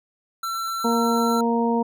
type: tone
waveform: square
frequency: 1346 Hz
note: E6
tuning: 36 cents sharp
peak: -26 dBFS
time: 0.43-1.41 s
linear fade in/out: 5 ms
type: harmonic tone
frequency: 233.1 Hz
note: A#3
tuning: in tune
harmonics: 1 / 2 / 3 / 4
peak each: -21 / -24 / -30 / -25 dBFS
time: 0.84-1.83 s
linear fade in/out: 10 ms
effects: none